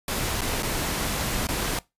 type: noise with dropouts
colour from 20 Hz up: pink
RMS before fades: -27 dBFS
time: 0.08-1.79 s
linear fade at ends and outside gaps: 2 ms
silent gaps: 0.409-0.416 / 0.625-0.63 / 1.47-1.487 s
effects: noise-tail reverb RT60 0.2 s tail -21 dB re dry + resampled to 32000 Hz